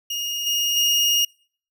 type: tone with level steps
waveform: 30% pulse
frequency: 2853 Hz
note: F7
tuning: 36 cents sharp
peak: -22 / -17 / -14 dBFS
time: 0.1-1.25 s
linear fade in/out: 5 ms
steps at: 0.46 / 0.76 s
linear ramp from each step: 10 ms
effects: noise-tail reverb RT60 0.5 s tail -26 dB re dry